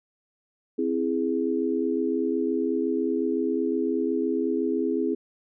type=chord; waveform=sine; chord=C augmented; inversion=none; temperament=equal; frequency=261.6 / 329.6 / 415.3 Hz; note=C4 / E4 / G#4; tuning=0 / 0 / 0 cents; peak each=-27 dBFS; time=0.78-5.15 s; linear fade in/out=10 ms; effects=none